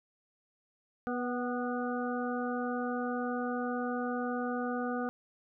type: harmonic tone with a mistuned harmonic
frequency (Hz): 245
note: B3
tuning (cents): -14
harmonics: 1 / 2 / 3 / 5 / 6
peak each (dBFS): -34 / -37 / -39 / -41 / -42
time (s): 1.07-5.09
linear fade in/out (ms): 0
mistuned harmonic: 3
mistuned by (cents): +28
effects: none